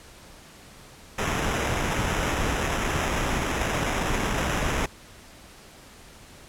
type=noise with sample-and-hold; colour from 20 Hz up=pink; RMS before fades=-26 dBFS; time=1.18-4.86 s; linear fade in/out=5 ms; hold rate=4410 Hz; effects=pink hiss -48 dBFS RMS until 6.48 s + low-pass 11000 Hz 12 dB/octave